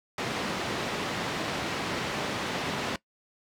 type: band-pass noise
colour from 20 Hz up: pink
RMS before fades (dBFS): -32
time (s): 0.18-2.96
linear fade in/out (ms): 2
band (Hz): 160 to 4200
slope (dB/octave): 12
effects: noise-tail reverb RT60 0.1 s tail -20 dB re dry